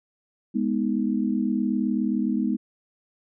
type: chord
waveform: sine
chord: G# minor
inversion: none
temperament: equal with one note detuned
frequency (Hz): 207.7 / 246.9 / 314.6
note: G#3 / B3 / D#4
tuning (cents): 0 / 0 / +19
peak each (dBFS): -25 / -25 / -28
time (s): 0.54-2.57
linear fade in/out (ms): 20
effects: none